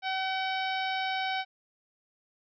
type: harmonic tone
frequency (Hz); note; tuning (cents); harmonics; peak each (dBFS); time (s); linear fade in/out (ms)
760; F#5; +46; 1 / 2 / 3 / 4 / 5 / 6 / 7; -31 / -36 / -36 / -40 / -40 / -48 / -45; 0.02-1.45; 50
effects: none